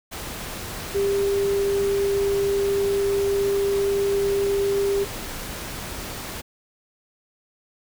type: tone in noise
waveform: sine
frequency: 398 Hz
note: G4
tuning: 26 cents sharp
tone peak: -19 dBFS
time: 0.94-5.05 s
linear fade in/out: 20 ms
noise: pink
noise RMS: -33 dBFS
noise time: 0.11-6.42 s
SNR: +11 dB
effects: none